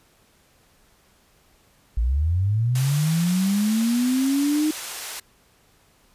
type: linear sweep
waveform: sine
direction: up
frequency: 52.6 to 311.1 Hz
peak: -18 dBFS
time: 1.97-4.71 s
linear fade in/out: 5 ms
type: band-pass noise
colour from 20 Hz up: white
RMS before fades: -34 dBFS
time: 2.75-5.2 s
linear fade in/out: 5 ms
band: 500 to 11000 Hz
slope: 12 dB/octave
effects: pink hiss -59 dBFS RMS until 6.14 s + resampled to 32000 Hz